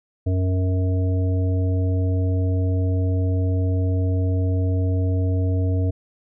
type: harmonic tone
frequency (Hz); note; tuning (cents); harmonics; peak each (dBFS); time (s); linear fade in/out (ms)
92.5; F#2; 0; 1 / 3 / 5 / 7; -18 / -28 / -32 / -35; 0.26-5.91; 10
effects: none